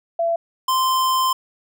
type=tone pair in turn; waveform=sine / square; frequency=673 / 1039.9 Hz; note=E5 / C6; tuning=+36 / -11 cents; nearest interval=minor sixth; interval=753 cents; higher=second; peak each=-17 dBFS; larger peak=neither; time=0.19-0.36 / 0.68-1.33 s; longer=second; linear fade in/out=5 ms; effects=none